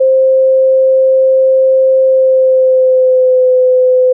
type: tone with pitch glide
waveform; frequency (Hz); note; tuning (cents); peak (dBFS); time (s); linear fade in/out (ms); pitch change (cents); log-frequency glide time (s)
sine; 526 to 508.7; C5 to C5; +9 to -49; -5; 0-4.13; 10; -58; 2.04-3.51
effects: none